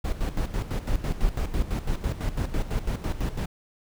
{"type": "noise with tremolo", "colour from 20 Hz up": "brown", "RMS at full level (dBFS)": -25, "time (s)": [0.04, 3.46], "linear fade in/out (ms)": 10, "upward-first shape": "square", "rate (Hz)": 6, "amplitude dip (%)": 70, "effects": []}